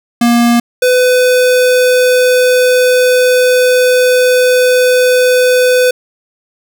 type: tone pair in turn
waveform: square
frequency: 236.9 / 502 Hz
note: A#3 / B4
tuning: +28 / +28 cents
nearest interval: octave + minor second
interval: 1300 cents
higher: second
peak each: -7 dBFS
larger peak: neither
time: 0.21-0.6 / 0.82-5.91 s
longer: second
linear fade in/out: 5 ms
effects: none